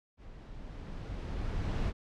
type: noise with level ramp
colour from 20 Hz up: brown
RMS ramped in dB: -50 to -30 dBFS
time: 0.17-1.93 s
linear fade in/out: 50 ms
effects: low-pass 5000 Hz 12 dB/octave